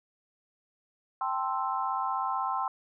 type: chord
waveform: sine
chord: A minor seventh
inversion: third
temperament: equal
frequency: 784 / 880 / 1046.5 / 1318.5 Hz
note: G5 / A5 / C6 / E6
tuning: 0 / 0 / 0 / 0 cents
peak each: -33 / -36 / -31 / -35 dBFS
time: 1.21-2.68 s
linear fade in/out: 2 ms
effects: none